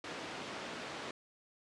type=band-pass noise; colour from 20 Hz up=pink; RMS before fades=-44 dBFS; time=0.04-1.11 s; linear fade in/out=2 ms; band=240 to 4100 Hz; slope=12 dB/octave; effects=resampled to 22050 Hz